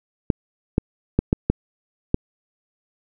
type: clicks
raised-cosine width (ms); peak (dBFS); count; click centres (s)
3; -3; 6; 0.302 / 0.781 / 1.19 / 1.329 / 1.5 / 2.144
effects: none